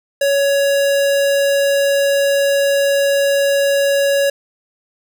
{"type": "tone", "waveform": "square", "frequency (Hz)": 559, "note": "C#5", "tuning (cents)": 14, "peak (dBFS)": -13, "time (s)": [0.21, 4.3], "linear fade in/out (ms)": 5, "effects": []}